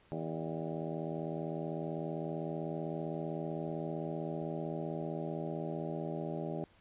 harmonic tone with a mistuned harmonic, 80.1 Hz, E2, 49 cents flat, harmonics 2 / 3 / 4 / 5 / 6 / 7 / 8 / 9 / 10, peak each -40 / -45 / -43 / -43 / -49 / -44 / -48 / -50 / -50 dBFS, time 0.12-6.64 s, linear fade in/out 0 ms, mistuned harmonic 7, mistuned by +74 cents, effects pink hiss -65 dBFS RMS until 6.8 s + resampled to 8000 Hz

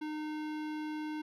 sine tone with hard clipping, 306 Hz, D#4, 29 cents flat, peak -38 dBFS, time 0.01-1.22 s, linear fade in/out 10 ms, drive 18 dB, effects none

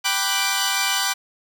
10% pulse chord, G major seventh, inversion none, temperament equal, 784 / 987.8 / 1174.7 / 1480 Hz, G5 / B5 / D6 / F#6, 0 / 0 / 0 / 0 cents, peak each -17 dBFS, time 0.04-1.14 s, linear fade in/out 20 ms, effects none

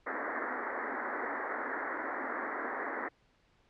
white band-pass noise, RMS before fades -37 dBFS, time 0.06-3.09 s, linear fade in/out 10 ms, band 230 to 2000 Hz, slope 96 dB/octave, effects pink hiss -69 dBFS RMS until 3.69 s + low-pass 4000 Hz 12 dB/octave

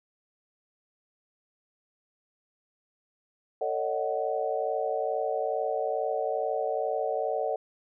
sine chord, D# half-diminished seventh, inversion second, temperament just, 448 / 560 / 622.3 / 746.7 Hz, A4 / C#5 / D#5 / F#5, +31 / +18 / 0 / +16 cents, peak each -32 dBFS, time 3.61-7.56 s, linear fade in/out 5 ms, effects none

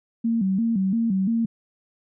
sine tone with vibrato, 209.2 Hz, G#3, 13 cents sharp, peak -19 dBFS, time 0.24-1.46 s, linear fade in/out 10 ms, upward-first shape square, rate 2.9 Hz, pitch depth 160 cents each way, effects none

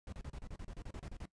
brown noise bursts, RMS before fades -45 dBFS, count 14, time 0.07-1.256 s, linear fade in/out 2 ms, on 55 ms, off 32 ms, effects noise-tail reverb RT60 0.1 s tail -18 dB re dry + resampled to 22050 Hz

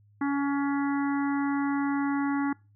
harmonic tone, 281.3 Hz, C#4, 26 cents sharp, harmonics 1 / 3 / 4 / 5 / 6 / 7, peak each -25 / -35 / -37 / -39 / -41 / -42 dBFS, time 0.21-2.53 s, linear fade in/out 5 ms, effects noise-tail reverb RT60 0.3 s tail -24 dB re dry + added 103 Hz sine -57 dBFS peak until 2.75 s

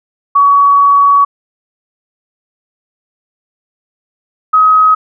sine tone pair in turn, 1129 / 1267.3 Hz, C#6 / D#6, +31 / +31 cents, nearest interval major second, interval 200 cents, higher second, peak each -4 dBFS, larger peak neither, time 0.35-1.25 / 4.53-4.95 s, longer first, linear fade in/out 10 ms, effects none

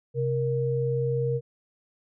sine tone pair together, 131.5 / 468.6 Hz, C3 / A#4, +9 / +9 cents, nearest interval octave + minor seventh, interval 2200 cents, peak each -26 dBFS, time 0.14-1.41 s, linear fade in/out 50 ms, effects none

